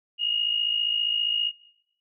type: tone pair together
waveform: sine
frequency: 2855 / 2910 Hz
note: F7 / F#7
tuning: +37 / -29 cents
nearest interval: unison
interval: 34 cents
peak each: -24 / -30 dBFS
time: 0.18-1.52 s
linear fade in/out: 50 ms
effects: noise-tail reverb RT60 0.8 s tail -19 dB re dry